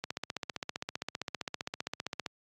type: click train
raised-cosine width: 0.2 ms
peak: -17 dBFS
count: 35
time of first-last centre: 0.04-2.262 s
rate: 15.3 Hz
effects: high-pass 100 Hz 12 dB/octave + AAC 64 kbps